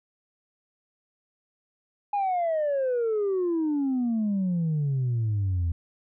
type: exponential sweep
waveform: sine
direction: down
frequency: 830.6 to 81.9 Hz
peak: -21 dBFS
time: 2.13-5.72 s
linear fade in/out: 5 ms
effects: tanh soft clip ceiling -21 dBFS